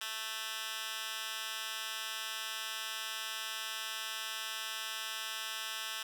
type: tone with high-pass filter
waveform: 10% pulse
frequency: 220 Hz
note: A3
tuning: in tune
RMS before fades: -40 dBFS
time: 0.01-6.03 s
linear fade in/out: 5 ms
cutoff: 2200 Hz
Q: 1.5
effects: none